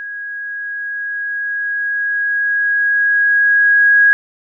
sine tone with level ramp, 1651 Hz, G#6, 11 cents flat, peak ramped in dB -24 to -6 dBFS, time 0-4.13 s, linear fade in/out 0 ms, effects none

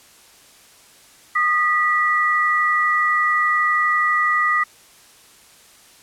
sine tone pair together, 1231.2 / 1952 Hz, D#6 / B6, -19 / -21 cents, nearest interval minor sixth, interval 798 cents, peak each -18 dBFS, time 1.35-4.64 s, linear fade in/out 10 ms, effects white hiss -49 dBFS RMS until 6.02 s + low-pass 11000 Hz 12 dB/octave

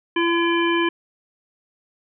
harmonic tone, 339.1 Hz, E4, 49 cents sharp, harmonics 1 / 3 / 5 / 7 / 9, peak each -19 / -24 / -26 / -27 / -29 dBFS, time 0.16-0.89 s, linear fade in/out 5 ms, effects none

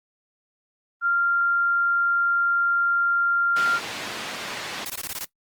sine tone, 1390 Hz, F6, 9 cents flat, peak -18 dBFS, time 1.01-3.8 s, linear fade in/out 50 ms
white band-pass noise, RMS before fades -33 dBFS, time 3.56-4.85 s, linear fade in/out 5 ms, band 150 to 3400 Hz, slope 12 dB/octave
white noise bursts, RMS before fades -31 dBFS, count 7, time 4.86-5.246 s, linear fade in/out 0 ms, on 38 ms, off 20 ms
effects noise-tail reverb RT60 0.1 s tail -19 dB re dry + Opus 24 kbps

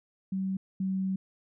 sine tone pair in turn, 190.9 / 190.21 Hz, G3 / F#3, -46 / +48 cents, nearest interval unison, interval 6 cents, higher first, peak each -28 / -27 dBFS, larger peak second, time 0.32-0.57 / 0.8-1.16 s, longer second, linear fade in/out 5 ms, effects none

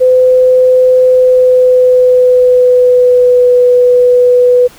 sine tone with pitch glide, 509 to 494.5 Hz, C5 to B4, -48 to +2 cents, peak -3 dBFS, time 0-4.68 s, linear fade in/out 20 ms, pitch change -50 cents, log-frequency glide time 1.07-3.51 s, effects pink hiss -38 dBFS RMS until 4.78 s

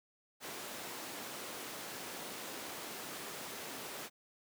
pink high-pass noise, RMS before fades -45 dBFS, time 0.4-4.1 s, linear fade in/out 50 ms, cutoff 270 Hz, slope 12 dB/octave, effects none

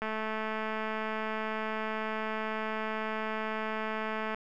click train, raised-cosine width 0.5 ms, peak -20 dBFS, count 944, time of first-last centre 0.02-4.346 s, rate 218 Hz, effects none

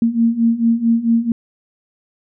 sine beating tone pair, 228 / 232.5 Hz, A#3 / A#3, -38 / -4 cents, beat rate 4.5 Hz, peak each -17 / -14 dBFS, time 0.02-1.32 s, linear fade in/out 2 ms, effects none

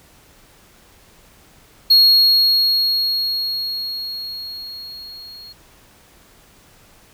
triangle tone with level ramp, 4300 Hz, C8, 47 cents sharp, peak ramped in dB -6 to -35 dBFS, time 1.9-5.53 s, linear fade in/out 10 ms, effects pink hiss -50 dBFS RMS until 7.13 s

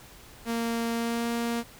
sawtooth tone with pitch glide, 231.4 to 234.2 Hz, A#3 to A#3, -13 to +8 cents, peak -23 dBFS, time 0.45-1.64 s, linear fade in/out 50 ms, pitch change +21 cents, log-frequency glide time 0.92-1.28 s, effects pink hiss -50 dBFS RMS until 1.79 s

